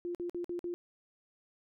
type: tone bursts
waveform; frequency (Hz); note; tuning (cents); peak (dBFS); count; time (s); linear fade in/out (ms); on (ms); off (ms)
sine; 349.2; F4; 0; -34; 5; 0.05-0.74; 0; 98; 50
effects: none